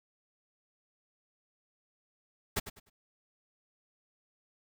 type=noise with echo; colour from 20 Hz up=pink; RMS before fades=-31 dBFS; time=2.56-2.6 s; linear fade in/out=10 ms; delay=100 ms; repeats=3; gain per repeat=-12 dB; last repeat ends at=2.9 s; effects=none